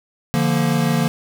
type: chord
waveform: square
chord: Bb major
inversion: first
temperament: equal with one note detuned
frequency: 146.83 / 173.21 / 233.1 Hz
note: D3 / F3 / Bb3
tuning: 0 / -14 / 0 cents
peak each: -21 dBFS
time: 0.34-1.08 s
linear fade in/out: 0 ms
effects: none